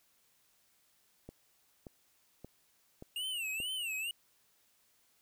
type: click train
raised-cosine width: 2 ms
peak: -33 dBFS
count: 5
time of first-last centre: 1.29-3.602 s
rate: 1.73 Hz
type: tone with vibrato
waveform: square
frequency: 2794 Hz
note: F7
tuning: in tune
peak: -36 dBFS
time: 3.16-4.11 s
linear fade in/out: 2 ms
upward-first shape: sine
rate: 2.2 Hz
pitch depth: 170 cents each way
effects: white hiss -71 dBFS RMS until 5.21 s